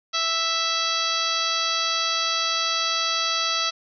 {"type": "harmonic tone", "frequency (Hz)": 659.3, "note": "E5", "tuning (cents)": 0, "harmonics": [1, 2, 3, 4, 5, 6, 7, 8, 9], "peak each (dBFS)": [-36, -27, -34, -32, -29, -28, -29, -34, -33], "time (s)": [0.13, 3.71], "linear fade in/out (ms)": 20, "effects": []}